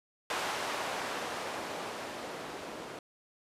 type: noise with low-pass filter sweep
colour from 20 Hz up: violet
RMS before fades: -38 dBFS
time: 0.3-2.99 s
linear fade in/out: 2 ms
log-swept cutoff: 830 to 380 Hz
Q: 0.77
effects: resampled to 32000 Hz